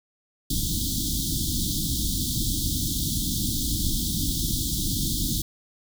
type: band-stop noise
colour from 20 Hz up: pink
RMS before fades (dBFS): -26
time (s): 0.5-5.42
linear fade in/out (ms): 5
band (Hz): 330 to 3300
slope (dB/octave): 96
effects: none